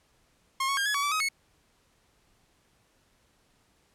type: tone with pitch steps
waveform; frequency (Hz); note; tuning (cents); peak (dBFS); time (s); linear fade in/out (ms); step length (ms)
sawtooth; 1072 / 1107 / 1610 / 1690 / 1131 / 1158 / 1265 / 2198; C6 / C#6 / G6 / G#6 / C#6 / D6 / D#6 / C#7; +42 / -3 / +46 / +30 / +34 / -25 / +28 / -15; -22; 0.6-1.288; 5; 86
effects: pink hiss -67 dBFS RMS until 3.94 s + low-pass 11000 Hz 12 dB/octave